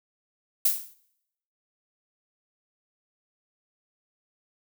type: noise with exponential decay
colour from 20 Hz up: violet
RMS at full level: -18 dBFS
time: 0.65-0.94 s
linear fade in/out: 5 ms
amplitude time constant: 62 ms
effects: noise-tail reverb RT60 0.8 s tail -21 dB re dry